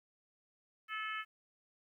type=harmonic tone; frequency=433.7 Hz; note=A4; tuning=25 cents flat; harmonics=3 / 4 / 5 / 6 / 7; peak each=-41 / -43 / -45 / -47 / -48 dBFS; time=0.88-1.25 s; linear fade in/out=50 ms; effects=12-bit